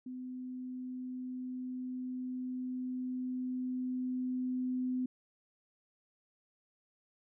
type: tone with level ramp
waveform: sine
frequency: 253.8 Hz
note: B3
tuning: 47 cents sharp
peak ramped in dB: -40 to -31 dBFS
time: 0.06-5.06 s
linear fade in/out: 5 ms
effects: none